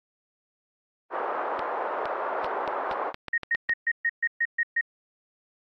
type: band-pass noise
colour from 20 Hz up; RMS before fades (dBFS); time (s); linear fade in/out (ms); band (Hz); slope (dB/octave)
white; -30; 1.1-3.13; 50; 420 to 1200; 24
type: clicks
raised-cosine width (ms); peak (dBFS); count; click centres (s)
0.3; -17; 10; 1.593 / 2.056 / 2.445 / 2.677 / 2.913 / 3.144 / 3.283 / 3.433 / 3.549 / 3.695
type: tone bursts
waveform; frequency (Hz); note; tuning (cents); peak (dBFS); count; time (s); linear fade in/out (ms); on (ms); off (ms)
sine; 1864.7; A#6; 0; -21; 9; 3.33-4.811; 5; 49; 130
effects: AAC 64 kbps